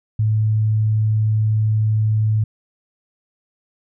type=tone; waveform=sine; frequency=108.4 Hz; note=A2; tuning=25 cents flat; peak=-14 dBFS; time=0.19-2.44 s; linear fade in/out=5 ms; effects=none